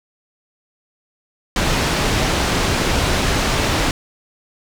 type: low-pass noise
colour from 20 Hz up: pink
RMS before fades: -18 dBFS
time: 1.56-3.91 s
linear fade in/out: 2 ms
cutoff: 6200 Hz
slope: 12 dB/octave
effects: none